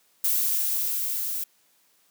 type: noise with level ramp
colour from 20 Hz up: violet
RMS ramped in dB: -23 to -30 dBFS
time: 0.24-1.44 s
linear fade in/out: 5 ms
effects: white hiss -64 dBFS RMS until 2.1 s + high-pass 150 Hz 12 dB/octave